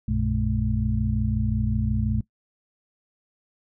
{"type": "tone cluster", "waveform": "sine", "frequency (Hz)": [60.2, 93.5, 119.1, 215.1], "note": ["B1", "F#2", "A#2", "A3"], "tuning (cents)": [-44, 19, 38, -39], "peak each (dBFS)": -27, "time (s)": [0.08, 2.21], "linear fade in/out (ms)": 5, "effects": ["noise-tail reverb RT60 0.1 s tail -19 dB re dry"]}